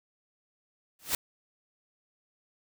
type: noise with exponential growth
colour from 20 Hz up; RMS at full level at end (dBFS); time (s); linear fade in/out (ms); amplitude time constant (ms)
white; -24; 0.99-1.15; 2; 33
effects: none